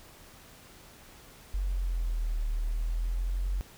sine exponential two-way sweep, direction down then up, 47.43 to 37.62 to 46.62 Hz, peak -27 dBFS, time 1.54-3.61 s, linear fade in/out 0 ms, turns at 2.46 s, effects pink hiss -53 dBFS RMS until 3.77 s

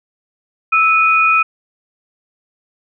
sine tone pair together, 1310.6 / 2474 Hz, E6 / D#7, -10 / -10 cents, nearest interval major seventh, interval 1100 cents, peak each -12 dBFS, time 0.72-1.43 s, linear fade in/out 10 ms, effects none

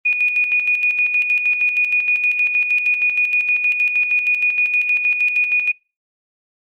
sine tone with tremolo, 2463 Hz, D#7, 18 cents flat, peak -12 dBFS, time 0.05-5.72 s, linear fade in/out 10 ms, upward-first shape square, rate 6.4 Hz, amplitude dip 50%, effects noise-tail reverb RT60 0.3 s tail -26 dB re dry + Opus 24 kbps

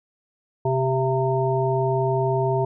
harmonic tone with a mistuned harmonic, 130.81 Hz, C3, in tune, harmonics 1 / 3 / 5 / 7, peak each -23 / -23 / -26 / -27 dBFS, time 0.65-2.65 s, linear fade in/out 5 ms, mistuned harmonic 5, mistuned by +38 cents, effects none

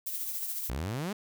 violet noise with tremolo, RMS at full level -33 dBFS, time 0.06-0.7 s, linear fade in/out 10 ms, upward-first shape triangle, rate 14 Hz, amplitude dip 50%
sawtooth exponential sweep, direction up, 55.3 to 218.8 Hz, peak -28 dBFS, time 0.69-1.13 s, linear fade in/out 5 ms
effects none

